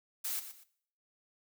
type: noise with echo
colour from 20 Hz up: blue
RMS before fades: -36 dBFS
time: 0.24-0.4 s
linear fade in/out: 10 ms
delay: 120 ms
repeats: 2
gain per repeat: -11 dB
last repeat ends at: 0.64 s
effects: noise-tail reverb RT60 0.6 s tail -17 dB re dry